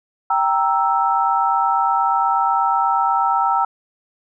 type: chord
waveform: sine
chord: E diminished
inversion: first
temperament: equal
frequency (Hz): 784 / 932.3 / 1318.5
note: G5 / Bb5 / E6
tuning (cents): 0 / 0 / 0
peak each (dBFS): -19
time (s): 0.3-3.65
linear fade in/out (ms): 5
effects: none